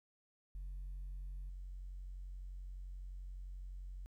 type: tone with level steps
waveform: sine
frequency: 45.8 Hz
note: F#1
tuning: 17 cents flat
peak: -40 / -43 dBFS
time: 0.55-4.06 s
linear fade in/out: 0 ms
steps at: 1.49 s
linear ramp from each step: 5 ms
effects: tanh soft clip ceiling -41 dBFS + 13-bit